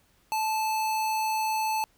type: tone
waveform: square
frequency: 873 Hz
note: A5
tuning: 14 cents flat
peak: -26 dBFS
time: 0.32-1.84 s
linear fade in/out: 0 ms
effects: pink hiss -65 dBFS RMS until 1.97 s